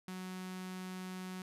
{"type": "tone with notch filter", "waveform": "sawtooth", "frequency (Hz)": 185, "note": "F#3", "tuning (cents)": 0, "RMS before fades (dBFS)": -44, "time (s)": [0.08, 1.42], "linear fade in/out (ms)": 2, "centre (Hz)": 510, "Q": 1.2, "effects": ["resampled to 32000 Hz"]}